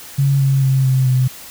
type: tone with pitch steps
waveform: sine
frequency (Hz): 138.59 / 135.97 / 133.41 / 130.89 / 128.42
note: C#3 / C#3 / C3 / C3 / C3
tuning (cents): 0 / -33 / +34 / +1 / -32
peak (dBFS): -11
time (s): 0.18-1.28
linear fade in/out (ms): 10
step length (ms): 220
effects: white hiss -36 dBFS RMS until 1.5 s